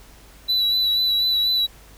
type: tone with vibrato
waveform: triangle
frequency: 3951 Hz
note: B7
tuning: in tune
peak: -16 dBFS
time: 0.48-1.67 s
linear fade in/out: 20 ms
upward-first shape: sine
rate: 4.1 Hz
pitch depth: 25 cents each way
effects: added 50 Hz sine -47 dBFS peak until 1.97 s + pink hiss -49 dBFS RMS until 1.97 s